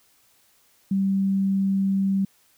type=tone; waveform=sine; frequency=194.4 Hz; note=G3; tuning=14 cents flat; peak=-19 dBFS; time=0.91-2.25 s; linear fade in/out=5 ms; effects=white hiss -61 dBFS RMS until 2.57 s